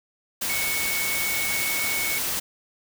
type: tone in noise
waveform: sine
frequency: 2217 Hz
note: C#7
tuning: in tune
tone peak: -27 dBFS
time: 0.49-2.19 s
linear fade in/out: 10 ms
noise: white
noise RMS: -27 dBFS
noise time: 0.41-2.4 s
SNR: -3 dB
effects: none